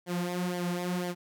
sawtooth tone with flanger, 177.6 Hz, F3, 29 cents sharp, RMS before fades -32 dBFS, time 0.06-1.15 s, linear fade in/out 50 ms, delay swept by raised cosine 0.76 to 4.96 ms, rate 2 Hz, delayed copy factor -0.7, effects none

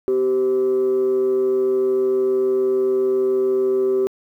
sine tone with frequency modulation, 386.4 Hz, G4, 25 cents flat, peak -14 dBFS, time 0.08-4.07 s, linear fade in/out 0 ms, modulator 134 Hz, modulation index 0.31, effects tanh soft clip ceiling -13 dBFS + 9-bit

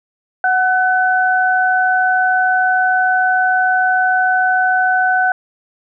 sine tone pair together, 740 / 1506.7 Hz, F#5 / F#6, 0 / +31 cents, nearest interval octave, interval 1231 cents, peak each -14 dBFS, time 0.44-5.32 s, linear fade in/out 2 ms, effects none

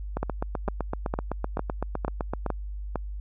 two click trains, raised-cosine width 1 ms, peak -13 / -14 dBFS, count 7 / 19, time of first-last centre 0.23-2.957 / 0.17-2.463 s, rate 2.2 / 7.85 Hz, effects added 50 Hz sine -32 dBFS peak until 3.2 s

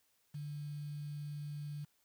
sine tone with quantisation, 147 Hz, D3, 2 cents sharp, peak -40 dBFS, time 0.34-1.85 s, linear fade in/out 10 ms, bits 10, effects white hiss -75 dBFS RMS until 2.04 s

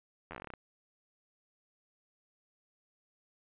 slowing click train, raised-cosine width 0.5 ms, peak -28 dBFS, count 12, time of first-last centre 0.31-0.537 s, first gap 11 ms, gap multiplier 1.12, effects resampled to 8000 Hz

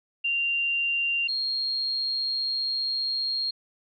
sine tone pair in turn, 2777 / 4245 Hz, F7 / C8, -10 / +24 cents, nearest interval perfect fifth, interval 734 cents, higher second, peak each -23 / -25 dBFS, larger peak first, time 0.24-1.28 / 1.28-3.51 s, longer second, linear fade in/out 10 ms, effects none

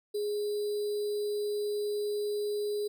sine tone with sample-and-hold, 415.3 Hz, G#4, in tune, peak -29 dBFS, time 0.14-2.88 s, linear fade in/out 10 ms, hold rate 4410 Hz, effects none

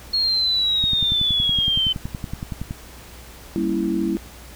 sine exponential sweep, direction down, 4304 to 3053 Hz, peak -17 dBFS, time 0.13-1.93 s, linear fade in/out 10 ms
click train, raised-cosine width 5 ms, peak -15 dBFS, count 21, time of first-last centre 0.84-2.709 s, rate 10.7 Hz
sine chord, G diminished seventh, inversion none, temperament equal, 196 / 233.1 / 277.2 / 329.6 Hz, G3 / Bb3 / Db4 / Fb4, 0 / 0 / 0 / 0 cents, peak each -25 / -27 / -28 / -22 dBFS, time 3.56-4.17 s, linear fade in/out 0 ms
effects added 60 Hz sine -43 dBFS peak until 4.55 s + pink hiss -43 dBFS RMS until 4.55 s

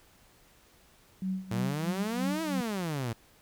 sine tone with tremolo, 188.4 Hz, F#3, 32 cents sharp, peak -28 dBFS, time 1.22-2.61 s, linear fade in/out 2 ms, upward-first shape sine, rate 3.1 Hz, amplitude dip 85%
sawtooth exponential two-way sweep, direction up then down, 110.5 to 329.6 to 110.5 Hz, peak -27 dBFS, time 1.51-3.13 s, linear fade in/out 5 ms, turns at 2.42 s
effects pink hiss -61 dBFS RMS until 3.41 s

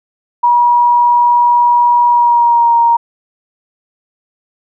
sine tone with pitch glide, 961 to 935.8 Hz, B5 to A#5, -48 to +6 cents, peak -6 dBFS, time 0.43-2.97 s, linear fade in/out 10 ms, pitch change -46 cents, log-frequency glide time 2.08-2.74 s, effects none

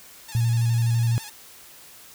5% pulse tone with vibrato, 868 Hz, A5, 24 cents flat, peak -25 dBFS, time 0.28-1.3 s, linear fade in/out 10 ms, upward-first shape square, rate 12 Hz, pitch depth 65 cents each way
sine tone, 116.54 Hz, A#2, in tune, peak -18 dBFS, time 0.35-1.18 s, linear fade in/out 0 ms
effects white hiss -47 dBFS RMS until 2.14 s

